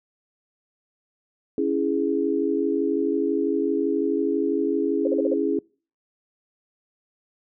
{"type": "chord", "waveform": "sine", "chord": "C# minor", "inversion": "none", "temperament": "equal", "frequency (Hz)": [277.2, 329.6, 415.3], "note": ["C#4", "E4", "G#4"], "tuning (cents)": [0, 0, 0], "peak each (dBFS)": [-25, -25, -24], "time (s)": [1.58, 5.59], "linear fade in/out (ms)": 2}
{"type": "tone bursts", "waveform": "sine", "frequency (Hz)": 523.3, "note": "C5", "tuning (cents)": 0, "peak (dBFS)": -20, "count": 5, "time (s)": [5.05, 5.338], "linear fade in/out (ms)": 5, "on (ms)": 24, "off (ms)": 42}
{"effects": ["noise-tail reverb RT60 0.4 s tail -26 dB re dry"]}